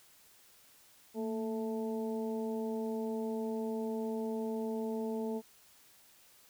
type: harmonic tone with a mistuned harmonic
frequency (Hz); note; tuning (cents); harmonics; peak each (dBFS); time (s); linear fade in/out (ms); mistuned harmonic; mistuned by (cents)
220; A3; 0; 1 / 2 / 3 / 4; -36 / -37 / -46 / -47; 1.14-5.42; 50; 1; +49
effects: white hiss -62 dBFS RMS until 6.49 s